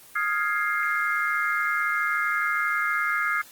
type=chord; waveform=sine; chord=F minor seventh; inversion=third; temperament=equal with one note detuned; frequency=1244.5 / 1396.9 / 1661.2 / 2110 Hz; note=Eb6 / F6 / Ab6 / C7; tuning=0 / 0 / 0 / +14 cents; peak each=-28 dBFS; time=0.15-3.42 s; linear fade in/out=10 ms; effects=white hiss -49 dBFS RMS until 3.51 s + Opus 24 kbps